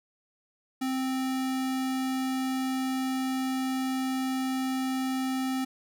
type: tone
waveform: square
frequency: 261.6 Hz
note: C4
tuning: in tune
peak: -28 dBFS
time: 0.81-5.65 s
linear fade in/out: 10 ms
effects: none